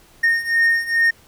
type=beating tone pair; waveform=triangle; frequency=1840 / 1842.4 Hz; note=A#6 / A#6; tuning=-23 / -21 cents; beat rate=2.4 Hz; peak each=-18 / -15 dBFS; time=0.23-1.11 s; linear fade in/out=10 ms; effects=pink hiss -51 dBFS RMS until 1.27 s